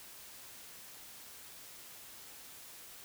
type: silence
effects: white hiss -52 dBFS RMS until 3.04 s